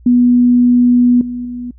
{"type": "tone with level steps", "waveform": "sine", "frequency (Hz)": 244.7, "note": "B3", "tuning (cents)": -16, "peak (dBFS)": [-6, -19, -21], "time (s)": [0.06, 1.71], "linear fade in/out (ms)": 5, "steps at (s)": [1.21, 1.45], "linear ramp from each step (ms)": 2, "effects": ["noise-tail reverb RT60 0.1 s tail -24 dB re dry", "added 60 Hz sine -38 dBFS peak until 1.78 s"]}